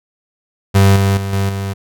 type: tone with level steps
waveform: 35% pulse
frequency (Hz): 98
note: G2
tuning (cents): 0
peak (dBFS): -5 / -9 / -17 / -12 / -17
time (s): 0.74-1.74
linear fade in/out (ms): 20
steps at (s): 0.96 / 1.17 / 1.33 / 1.49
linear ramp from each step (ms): 2
effects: none